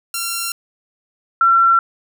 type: tone pair in turn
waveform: 5% pulse / sine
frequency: 1370 / 1356.6 Hz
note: F6 / E6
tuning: -34 / +49 cents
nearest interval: unison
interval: 17 cents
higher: first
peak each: -9 dBFS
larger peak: neither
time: 0.14-0.52 / 1.41-1.79 s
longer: neither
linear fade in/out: 2 ms
effects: none